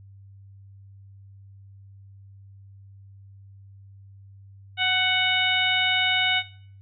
harmonic tone with a mistuned harmonic, 740 Hz, F#5, in tune, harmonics 1 / 2 / 3 / 4 / 5, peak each -29 / -27 / -25 / -25 / -28 dBFS, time 4.77-6.43 s, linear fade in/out 50 ms, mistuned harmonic 2, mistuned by +18 cents, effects noise-tail reverb RT60 0.6 s tail -20 dB re dry + added 98 Hz sine -45 dBFS peak until 6.81 s

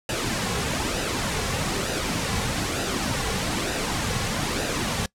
pink noise with flanger, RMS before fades -26 dBFS, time 0.09-5.06 s, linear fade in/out 2 ms, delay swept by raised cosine 0.9 to 3.3 ms, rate 1.1 Hz, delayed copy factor -0.5, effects noise-tail reverb RT60 0.1 s tail -23 dB re dry + low-pass 9000 Hz 12 dB/octave

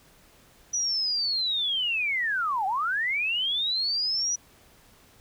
sine linear two-way sweep, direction down then up, 5920 to 740 to 5920 Hz, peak -24 dBFS, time 0.73-4.36 s, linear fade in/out 10 ms, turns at 2.66 s, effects pink hiss -57 dBFS RMS until 5.2 s

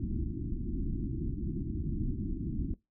pink low-pass noise, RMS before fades -34 dBFS, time 0-2.74 s, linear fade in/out 2 ms, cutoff 350 Hz, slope 96 dB/octave, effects noise-tail reverb RT60 0.2 s tail -21 dB re dry

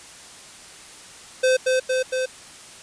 square tone with echo, 515 Hz, C5, 28 cents flat, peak -16 dBFS, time 1.43-1.57 s, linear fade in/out 10 ms, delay 230 ms, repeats 3, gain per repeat -2 dB, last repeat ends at 2.26 s, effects white hiss -43 dBFS RMS until 2.82 s + resampled to 22050 Hz

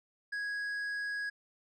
triangle tone with tanh clipping, 1659 Hz, G#6, 2 cents flat, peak -35 dBFS, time 0.32-1.3 s, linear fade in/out 10 ms, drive 10 dB, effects none

